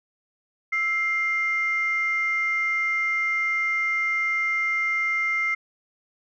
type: tone pair together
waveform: sine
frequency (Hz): 1321.3 / 2100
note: E6 / C7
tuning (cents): +4 / +6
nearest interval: minor sixth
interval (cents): 802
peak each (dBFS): -29 / -21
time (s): 0.72-5.55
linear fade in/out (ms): 10
effects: tanh soft clip ceiling -16 dBFS